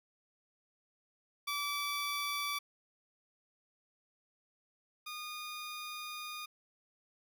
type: tone pair in turn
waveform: 15% pulse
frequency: 1155 / 1223.4 Hz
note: D6 / D#6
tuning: -29 / -30 cents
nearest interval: minor second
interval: 99 cents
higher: second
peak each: -28 / -35 dBFS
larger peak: first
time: 1.47-2.59 / 5.06-6.46 s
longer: second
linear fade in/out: 10 ms
effects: none